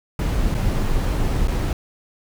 brown noise with dropouts, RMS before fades -20 dBFS, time 0.19-1.73 s, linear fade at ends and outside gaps 2 ms, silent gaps 0.544-0.548 / 1.474-1.481 s, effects none

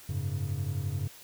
triangle chord, F# suspended second, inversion none, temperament just, 92.5 / 104.06 / 138.75 Hz, F#2 / G#2 / C#3, 0 / +4 / +2 cents, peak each -32 dBFS, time 0.09-1.08 s, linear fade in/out 5 ms, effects white hiss -51 dBFS RMS until 1.23 s

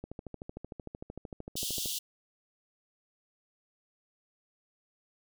click train, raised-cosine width 2 ms, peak -27 dBFS, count 25, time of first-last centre 0.04-1.858 s, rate 13.2 Hz
pink high-pass noise, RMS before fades -35 dBFS, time 1.56-1.99 s, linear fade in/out 10 ms, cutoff 2900 Hz, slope 96 dB/octave
effects none

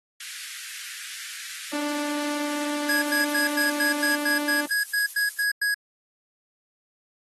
pink high-pass noise, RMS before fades -38 dBFS, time 0.2-4.17 s, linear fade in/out 5 ms, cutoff 1500 Hz, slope 48 dB/octave
sawtooth tone, 293.7 Hz, D4, in tune, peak -23 dBFS, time 1.73-4.66 s, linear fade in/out 5 ms
violet noise with tremolo, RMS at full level -33 dBFS, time 2.88-5.44 s, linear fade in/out 5 ms, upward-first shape triangle, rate 10 Hz, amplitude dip 50%
square tone bursts, 1661.2 Hz, G#6, in tune, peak -22 dBFS, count 13, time 2.89-5.744 s, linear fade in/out 5 ms, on 130 ms, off 97 ms
effects AAC 32 kbps

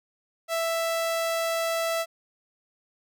sawtooth tone, 661 Hz, E5, 5 cents sharp, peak -21 dBFS, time 0.48-2.06 s, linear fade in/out 50 ms, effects none

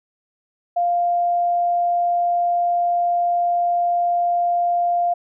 sine tone, 698.5 Hz, F5, in tune, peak -16 dBFS, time 0.76-5.14 s, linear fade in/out 10 ms, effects none

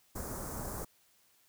pink band-stop noise, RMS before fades -40 dBFS, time 0.15-0.85 s, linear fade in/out 10 ms, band 1400 to 6400 Hz, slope 24 dB/octave, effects white hiss -68 dBFS RMS until 1.48 s

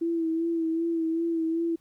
sine tone with vibrato, 329.6 Hz, E4, in tune, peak -24 dBFS, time 0.01-1.76 s, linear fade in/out 10 ms, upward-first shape sine, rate 2.6 Hz, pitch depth 36 cents each way, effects pink hiss -67 dBFS RMS until 1.8 s

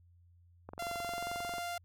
click train, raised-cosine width 1 ms, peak -30 dBFS, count 21, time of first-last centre 0.69-1.583 s, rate 22.4 Hz
sawtooth tone with pitch glide, 690 to 696.4 Hz, F5 to F5, -21 to -5 cents, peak -33 dBFS, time 0.79-1.78 s, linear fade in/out 5 ms, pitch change +16 cents, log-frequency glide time 0.99-1.27 s
effects added 87 Hz sine -60 dBFS peak until 1.84 s

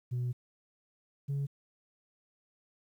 sine tone pair in turn, 123.47 / 140.24 Hz, B2 / C#3, 0 / +20 cents, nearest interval major second, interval 220 cents, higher second, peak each -28 dBFS, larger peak neither, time 0.11-0.33 / 1.28-1.47 s, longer first, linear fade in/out 20 ms, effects tanh soft clip ceiling -29 dBFS + 11-bit

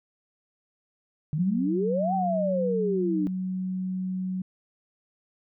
sine exponential two-way sweep, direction up then down, 144.7 to 784 to 289 Hz, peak -24 dBFS, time 1.33-3.27 s, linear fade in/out 0 ms, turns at 2.14 s
sine tone, 185.9 Hz, F#3, 8 cents sharp, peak -27 dBFS, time 1.38-4.42 s, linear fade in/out 5 ms
effects none

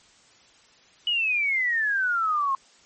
sine exponential sweep, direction down, 2960 to 1060 Hz, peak -21 dBFS, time 1.07-2.55 s, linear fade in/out 2 ms, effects white hiss -56 dBFS RMS until 2.85 s + MP3 32 kbps

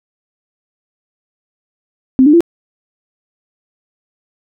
sine tone with pitch steps, 260.7 / 297.7 / 340 Hz, C4 / D4 / F4, -6 / +24 / -46 cents, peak -4 dBFS, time 2.19-2.406 s, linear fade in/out 0 ms, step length 72 ms, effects none

